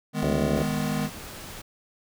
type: chord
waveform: square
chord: G# minor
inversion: second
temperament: just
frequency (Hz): 155.74 / 207.7 / 249.2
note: D#3 / G#3 / B3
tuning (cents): +2 / 0 / +16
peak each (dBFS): -30 / -30 / -31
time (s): 0.13-1.1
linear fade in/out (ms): 50
type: harmonic tone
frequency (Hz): 72.2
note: D2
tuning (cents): -29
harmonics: 1 / 2 / 3 / 4 / 5 / 6 / 7 / 8 / 9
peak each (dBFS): -33 / -33 / -33 / -33 / -33 / -33 / -33 / -33 / -33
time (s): 0.23-0.63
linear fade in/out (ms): 0
type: noise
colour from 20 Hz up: pink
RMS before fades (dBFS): -40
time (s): 0.56-1.62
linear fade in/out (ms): 10
effects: none